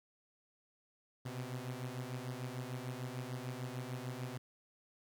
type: beating tone pair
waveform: sawtooth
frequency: 123.47 / 130.17 Hz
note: B2 / C3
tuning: 0 / -9 cents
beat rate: 6.7 Hz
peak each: -39 / -40 dBFS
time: 1.25-4.38 s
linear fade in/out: 10 ms
effects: 12-bit